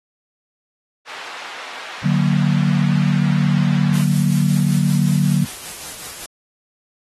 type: band-pass noise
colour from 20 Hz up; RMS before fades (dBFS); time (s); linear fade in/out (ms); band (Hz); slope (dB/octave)
pink; -34; 1.05-4.06; 50; 880 to 3500; 12
type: chord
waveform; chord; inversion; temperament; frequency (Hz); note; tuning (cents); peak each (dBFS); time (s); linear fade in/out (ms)
sine; D augmented; none; equal with one note detuned; 146.83 / 184.04 / 233.1; D3 / F#3 / A#3; 0 / -9 / 0; -16 / -17 / -22; 2.04-5.45; 10
type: noise with tremolo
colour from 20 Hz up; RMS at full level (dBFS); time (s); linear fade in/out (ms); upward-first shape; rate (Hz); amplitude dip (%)
white; -31; 3.94-6.26; 2; sine; 5.3; 35
effects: AAC 32 kbps